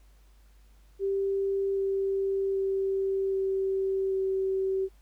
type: tone with pitch steps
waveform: sine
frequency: 392 / 389.7 / 387.5 / 385.3 / 383 Hz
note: G4 / G4 / G4 / G4 / G4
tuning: 0 / -10 / -20 / -30 / -40 cents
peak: -25 dBFS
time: 0.99-4.89 s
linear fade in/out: 50 ms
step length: 780 ms
effects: added 50 Hz sine -54 dBFS peak until 5.01 s + pink hiss -67 dBFS RMS until 5.01 s